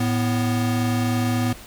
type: tone pair together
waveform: square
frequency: 110 / 246.9 Hz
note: A2 / B3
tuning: 0 / 0 cents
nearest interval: octave + major second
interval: 1400 cents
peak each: -23 dBFS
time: 0-1.53 s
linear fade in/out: 5 ms
effects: pink hiss -42 dBFS RMS until 1.66 s